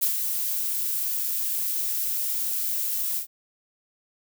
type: noise with ADSR envelope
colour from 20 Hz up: violet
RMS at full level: -21 dBFS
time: 0.01-3.27 s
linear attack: 19 ms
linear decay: 93 ms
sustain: -6 dB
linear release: 99 ms
effects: none